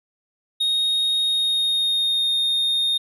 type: tone with pitch glide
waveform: triangle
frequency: 3729 to 3684 Hz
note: A#7 to A#7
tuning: 0 to -21 cents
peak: -17 dBFS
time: 0.6-2.98 s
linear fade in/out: 10 ms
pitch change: -21 cents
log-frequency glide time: 1.2-2.33 s
effects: none